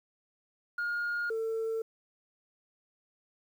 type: tone pair in turn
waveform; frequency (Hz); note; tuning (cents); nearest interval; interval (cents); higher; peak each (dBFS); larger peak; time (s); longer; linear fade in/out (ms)
sine; 1423 / 448.2; F6 / A4; +32 / +32; octave + minor sixth; 2000; first; -28 / -28; neither; 0.78-1.3 / 1.3-1.82; neither; 5
effects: tanh soft clip ceiling -28 dBFS + 10-bit